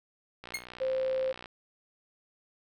click train, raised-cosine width 0.3 ms, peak -27 dBFS, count 63, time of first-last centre 0.44-1.458 s, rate 60.9 Hz
sawtooth tone with exponential decay, 2152 Hz, C7, 48 cents sharp, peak -25 dBFS, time 0.54-0.65 s, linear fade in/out 5 ms, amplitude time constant 22 ms
sine tone, 524 Hz, C5, 2 cents sharp, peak -27 dBFS, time 0.8-1.33 s, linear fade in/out 20 ms
effects none

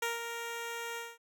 10% pulse tone with ADSR envelope, 466.2 Hz, A#4, in tune, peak -22 dBFS, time 0.02-1.18 s, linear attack 6 ms, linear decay 160 ms, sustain -7 dB, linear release 210 ms, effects none

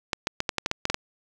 clicks, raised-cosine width 0.2 ms, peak -7 dBFS, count 10, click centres 0.132 / 0.271 / 0.404 / 0.492 / 0.583 / 0.661 / 0.714 / 0.854 / 0.9 / 0.944 s, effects none

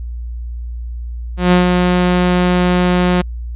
sawtooth tone with ADSR envelope, 179.3 Hz, F3, 46 cents sharp, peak -3 dBFS, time 1.37-3.22 s, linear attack 150 ms, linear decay 130 ms, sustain -4 dB, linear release 12 ms, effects added 59 Hz sine -22 dBFS peak until 3.55 s + resampled to 8000 Hz

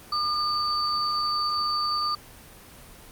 sine tone pair together, 1208 / 4571 Hz, D6 / D8, +48 / -48 cents, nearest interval octave + major seventh, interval 2304 cents, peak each -25 / -27 dBFS, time 0.12-2.15 s, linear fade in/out 5 ms, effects pink hiss -47 dBFS RMS until 3.11 s + Opus 24 kbps

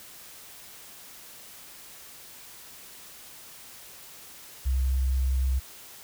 sine tone, 65.2 Hz, C2, 5 cents flat, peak -22 dBFS, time 4.65-5.6 s, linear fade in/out 20 ms, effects white hiss -47 dBFS RMS until 6.03 s

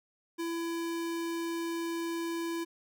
square tone, 334.8 Hz, E4, 27 cents sharp, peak -33 dBFS, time 0.38-2.65 s, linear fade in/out 20 ms, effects none

